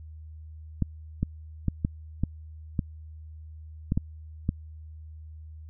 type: clicks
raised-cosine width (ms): 5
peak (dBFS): -12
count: 9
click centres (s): 0.823 / 1.23 / 1.683 / 1.849 / 2.236 / 2.792 / 3.921 / 3.975 / 4.491
effects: added 78 Hz sine -41 dBFS peak until 5.69 s